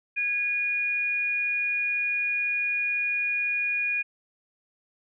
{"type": "tone pair together", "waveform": "sine", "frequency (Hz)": [1652, 2446], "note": ["G#6", "D#7"], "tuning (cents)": [-10, -30], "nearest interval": "perfect fifth", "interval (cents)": 680, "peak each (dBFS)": [-36, -24], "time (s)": [0.16, 4.03], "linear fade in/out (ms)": 20, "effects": []}